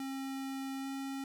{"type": "tone with pitch glide", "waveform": "square", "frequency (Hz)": [269.2, 271.5], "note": ["C4", "C#4"], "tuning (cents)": [49, -36], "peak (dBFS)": -38, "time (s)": [0, 1.24], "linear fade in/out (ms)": 2, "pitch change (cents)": 15, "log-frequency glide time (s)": [0.8, 0.87], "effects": ["12-bit"]}